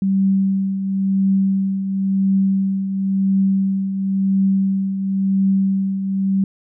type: tone with tremolo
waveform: sine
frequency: 193.6 Hz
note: G3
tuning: 21 cents flat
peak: -12 dBFS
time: 0.02-6.44 s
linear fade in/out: 2 ms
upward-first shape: triangle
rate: 0.96 Hz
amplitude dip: 60%
effects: none